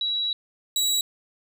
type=tone pair in turn; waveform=sine / 25% pulse; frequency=3896 / 3896 Hz; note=B7 / B7; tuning=-24 / -24 cents; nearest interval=unison; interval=0 cents; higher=neither; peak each=-23 / -17 dBFS; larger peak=second; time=0.01-0.33 / 0.76-1.01 s; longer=first; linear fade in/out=2 ms; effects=none